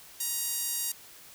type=tone with high-pass filter; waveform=sawtooth; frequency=946 Hz; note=A#5; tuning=25 cents sharp; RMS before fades=-32 dBFS; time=0.2-0.92 s; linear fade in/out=5 ms; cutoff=7600 Hz; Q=0.92; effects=white hiss -51 dBFS RMS until 1.34 s